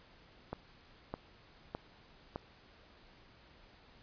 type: click train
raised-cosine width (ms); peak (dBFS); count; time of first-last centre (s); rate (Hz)
1; -24; 4; 0.53-2.359; 1.64
effects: pink hiss -61 dBFS RMS until 4.02 s + resampled to 11025 Hz